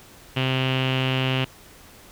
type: tone with low-pass filter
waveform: sawtooth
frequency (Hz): 130.81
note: C3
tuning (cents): 0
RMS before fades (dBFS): -23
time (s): 0.36-1.45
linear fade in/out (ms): 10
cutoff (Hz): 2900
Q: 6.7
effects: pink hiss -48 dBFS RMS until 2.11 s